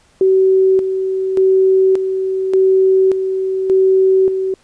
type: tone with tremolo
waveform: sine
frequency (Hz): 380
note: F#4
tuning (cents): +46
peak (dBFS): -8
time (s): 0.21-4.54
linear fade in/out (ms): 2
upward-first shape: square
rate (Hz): 0.86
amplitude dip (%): 55
effects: pink hiss -53 dBFS RMS until 4.63 s + resampled to 22050 Hz